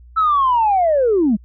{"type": "linear sweep", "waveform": "sine", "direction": "down", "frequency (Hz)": [1329, 189.9], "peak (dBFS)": -11, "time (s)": [0.16, 1.37], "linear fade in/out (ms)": 20, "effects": ["tanh soft clip ceiling -8 dBFS", "added 60 Hz sine -40 dBFS peak until 1.44 s"]}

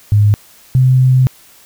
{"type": "tone pair in turn", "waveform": "sine", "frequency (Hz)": [103.83, 129.09], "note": ["G#2", "C3"], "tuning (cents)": [0, -23], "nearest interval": "major third", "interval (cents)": 377, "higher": "second", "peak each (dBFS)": -6, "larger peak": "neither", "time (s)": [[0.12, 0.34], [0.75, 1.27]], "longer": "second", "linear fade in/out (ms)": 0, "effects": ["white hiss -44 dBFS RMS until 1.65 s"]}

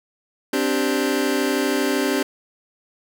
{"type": "chord", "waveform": "sawtooth", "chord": "C suspended second", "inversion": "none", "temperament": "just", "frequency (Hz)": [261.6, 294.3, 392.4], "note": ["C4", "D4", "G4"], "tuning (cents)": [0, 4, 2], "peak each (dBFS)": -19, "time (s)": [0.53, 2.23], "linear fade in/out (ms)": 5, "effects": []}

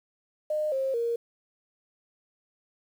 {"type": "tone with pitch steps", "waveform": "sine", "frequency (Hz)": [610, 534.1, 467.7], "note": ["D#5", "C5", "A#4"], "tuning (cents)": [-34, 36, 6], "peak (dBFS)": -25, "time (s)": [0.5, 1.16], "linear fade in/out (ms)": 5, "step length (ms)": 220, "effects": ["9-bit"]}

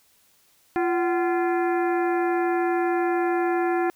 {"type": "harmonic tone with a mistuned harmonic", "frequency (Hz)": 345.8, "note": "F4", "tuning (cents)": -17, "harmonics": [1, 2, 3, 4, 5, 6, 7], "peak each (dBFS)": [-22, -26, -35, -34, -34, -41, -42], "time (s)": [0.76, 3.9], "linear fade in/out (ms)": 0, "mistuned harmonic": 2, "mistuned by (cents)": 140, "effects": ["white hiss -61 dBFS RMS until 3.95 s"]}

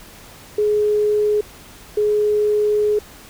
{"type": "tone pair in turn", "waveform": "sine", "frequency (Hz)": [420, 420], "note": ["G#4", "G#4"], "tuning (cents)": [19, 19], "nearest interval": "unison", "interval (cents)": 0, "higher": "neither", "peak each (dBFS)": -14, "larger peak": "neither", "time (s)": [[0.58, 1.41], [1.97, 2.99]], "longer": "second", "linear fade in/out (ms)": 5, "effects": ["pink hiss -42 dBFS RMS until 3.29 s"]}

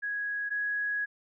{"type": "tone pair in turn", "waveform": "sine", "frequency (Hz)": [1661.2, 1667.5], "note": ["G#6", "G#6"], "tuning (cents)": [0, 7], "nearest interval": "unison", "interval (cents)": 7, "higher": "second", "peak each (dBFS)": [-30, -28], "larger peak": "second", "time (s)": [[0.02, 0.5], [0.5, 1.06]], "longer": "second", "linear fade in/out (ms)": 20, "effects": []}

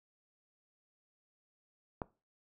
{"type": "click", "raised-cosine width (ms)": 1, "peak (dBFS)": -22, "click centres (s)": 2.018, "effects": ["noise-tail reverb RT60 0.3 s tail -20 dB re dry"]}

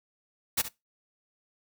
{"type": "noise with echo", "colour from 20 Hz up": "white", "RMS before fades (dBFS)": -26, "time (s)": [0.57, 0.62], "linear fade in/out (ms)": 10, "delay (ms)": 68, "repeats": 1, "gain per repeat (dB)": -12, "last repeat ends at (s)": 0.688, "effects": ["noise-tail reverb RT60 0.2 s tail -20 dB re dry"]}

